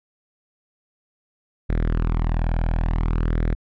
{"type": "tone with flanger", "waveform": "sawtooth", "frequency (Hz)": 40.56, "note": "E1", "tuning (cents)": -27, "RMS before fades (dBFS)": -21, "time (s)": [1.69, 3.55], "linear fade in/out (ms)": 10, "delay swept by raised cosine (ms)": [0.52, 1.27], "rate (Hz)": 0.55, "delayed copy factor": 0.6, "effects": ["low-pass 2000 Hz 12 dB/octave"]}